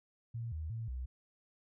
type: tone with pitch steps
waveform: sine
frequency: 116 / 78.5 / 113.4 / 63.3 Hz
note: A#2 / D#2 / A#2 / B1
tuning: -8 / +16 / -47 / +43 cents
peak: -37 dBFS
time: 0.34-1.06 s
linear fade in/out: 10 ms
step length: 180 ms
effects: none